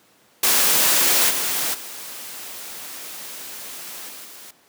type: noise with level steps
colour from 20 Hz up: white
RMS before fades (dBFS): -17 / -23 / -35 / -38 / -41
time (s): 0.43-4.51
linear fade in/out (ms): 5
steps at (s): 1.29 / 1.73 / 4.08 / 4.24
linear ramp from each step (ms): 20
effects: pink hiss -56 dBFS RMS until 4.68 s + high-pass 200 Hz 12 dB/octave